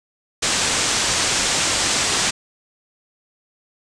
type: low-pass noise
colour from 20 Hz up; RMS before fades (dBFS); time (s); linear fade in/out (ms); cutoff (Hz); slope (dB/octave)
white; -20; 0.42-2.31; 10; 8400; 48
effects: none